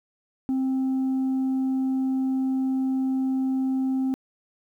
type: tone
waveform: sine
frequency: 263.2 Hz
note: C4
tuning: 10 cents sharp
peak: -19 dBFS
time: 0.49-4.14 s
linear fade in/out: 0 ms
effects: tanh soft clip ceiling -21 dBFS + 10-bit